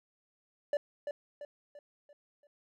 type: tone with echo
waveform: triangle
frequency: 582 Hz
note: D5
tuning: 16 cents flat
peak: -25 dBFS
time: 0.73-0.77 s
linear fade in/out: 2 ms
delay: 340 ms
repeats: 5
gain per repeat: -7 dB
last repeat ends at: 2.47 s
effects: none